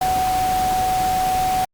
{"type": "tone in noise", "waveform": "sine", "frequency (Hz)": 746, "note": "F#5", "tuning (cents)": 14, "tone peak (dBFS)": -17, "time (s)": [0.01, 1.65], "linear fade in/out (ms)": 5, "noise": "pink", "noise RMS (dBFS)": -28, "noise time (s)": [0.01, 1.65], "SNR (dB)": 8, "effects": ["Opus 48 kbps"]}